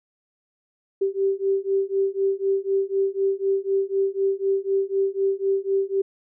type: beating tone pair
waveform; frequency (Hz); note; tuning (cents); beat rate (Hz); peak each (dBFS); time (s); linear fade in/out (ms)
sine; 388.3 / 392.3; G4 / G4; -16 / +1; 4; -23; 1.01-6.02; 10
effects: none